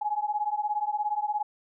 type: beating tone pair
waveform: sine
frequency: 830.6 / 847.6 Hz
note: G#5 / G#5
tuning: 0 / +35 cents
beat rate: 17 Hz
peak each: -29 dBFS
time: 0.01-1.43 s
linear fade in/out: 10 ms
effects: none